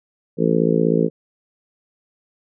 harmonic tone, 56.2 Hz, A1, 37 cents sharp, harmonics 3 / 4 / 5 / 6 / 7 / 8 / 9, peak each -20 / -22 / -23 / -25 / -23 / -20 / -26 dBFS, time 0.37-1.1 s, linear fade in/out 50 ms, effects none

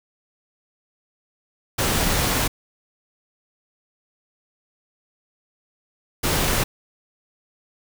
pink noise bursts at uneven times, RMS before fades -21 dBFS, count 2, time 1.78-2.48 / 6.23-6.64 s, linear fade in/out 10 ms, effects none

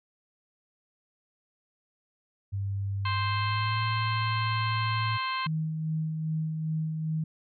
sine tone with pitch glide, 98.8 to 110.9 Hz, G2 to A2, +14 to +14 cents, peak -28 dBFS, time 2.52-5.18 s, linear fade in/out 20 ms, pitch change +200 cents, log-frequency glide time 3.11-3.82 s
harmonic tone, 523.3 Hz, C5, in tune, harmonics 2 / 3 / 4 / 5 / 6 / 7 / 8, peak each -30 / -38 / -38 / -38 / -39 / -50 / -40 dBFS, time 3.05-5.47 s, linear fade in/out 5 ms
sine tone with tremolo, 157.8 Hz, D#3, 25 cents sharp, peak -26 dBFS, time 5.46-7.24 s, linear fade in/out 5 ms, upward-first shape sine, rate 2.5 Hz, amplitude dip 35%
effects none

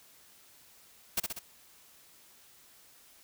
white noise with echo, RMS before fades -29 dBFS, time 1.17-1.2 s, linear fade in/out 5 ms, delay 64 ms, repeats 3, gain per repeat -4 dB, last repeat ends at 1.392 s, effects white hiss -59 dBFS RMS until 3.23 s

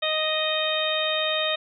harmonic tone with a mistuned harmonic, 622.3 Hz, D#5, in tune, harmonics 1 / 2 / 3 / 4 / 5 / 6, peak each -27 / -32 / -32 / -31 / -31 / -27 dBFS, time 0.02-1.56 s, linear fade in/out 10 ms, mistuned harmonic 6, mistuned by -15 cents, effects none

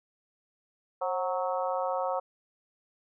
harmonic tone with a mistuned harmonic, 185 Hz, F#3, in tune, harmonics 3 / 4 / 5 / 6 / 7, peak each -31 / -33 / -35 / -37 / -38 dBFS, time 1.01-2.2 s, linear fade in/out 10 ms, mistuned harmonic 3, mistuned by -55 cents, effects none

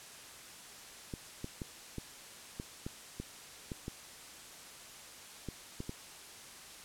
clicks, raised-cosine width 3 ms, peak -26 dBFS, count 12, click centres 1.138 / 1.444 / 1.618 / 1.983 / 2.599 / 2.865 / 3.2 / 3.718 / 3.881 / 5.487 / 5.804 / 5.894 s, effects white hiss -51 dBFS RMS until 6.84 s + low-pass 10000 Hz 12 dB/octave

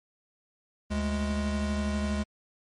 square tone pair together, 73.42 / 208 Hz, D2 / G#3, 0 / +3 cents, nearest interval octave + tritone, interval 1803 cents, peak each -31 / -30 dBFS, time 0.9-2.24 s, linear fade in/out 20 ms, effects low-pass 9000 Hz 12 dB/octave + MP3 48 kbps

